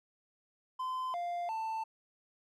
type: tone with pitch steps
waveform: triangle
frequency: 1027 / 698 / 888 Hz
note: C6 / F5 / A5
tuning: -33 / -1 / +16 cents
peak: -32 dBFS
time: 0.79-1.84 s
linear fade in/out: 10 ms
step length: 350 ms
effects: none